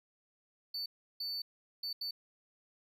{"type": "tone bursts at uneven times", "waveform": "triangle", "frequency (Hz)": 4500, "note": "C#8", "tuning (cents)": 25, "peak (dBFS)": -35, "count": 4, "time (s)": [[0.74, 0.86], [1.2, 1.42], [1.83, 1.93], [2.01, 2.11]], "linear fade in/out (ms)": 5, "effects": []}